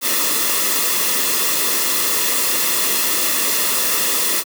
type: noise with comb filter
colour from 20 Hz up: white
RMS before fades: -18 dBFS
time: 0.01-4.44 s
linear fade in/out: 50 ms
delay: 1.3 ms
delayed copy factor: -0.6
effects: high-pass 200 Hz 12 dB/octave